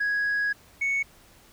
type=tone pair in turn; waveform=sine; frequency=1661.2 / 2217 Hz; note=G#6 / C#7; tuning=0 / 0 cents; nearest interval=perfect fourth; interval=500 cents; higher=second; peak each=-21 dBFS; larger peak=neither; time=0-0.53 / 0.81-1.03 s; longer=first; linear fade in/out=10 ms; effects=tanh soft clip ceiling -21 dBFS + pink hiss -55 dBFS RMS until 1.52 s